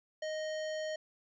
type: tone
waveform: square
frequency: 622 Hz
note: D#5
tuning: 1 cent flat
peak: -36 dBFS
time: 0.22-0.96 s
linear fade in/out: 5 ms
effects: resampled to 16000 Hz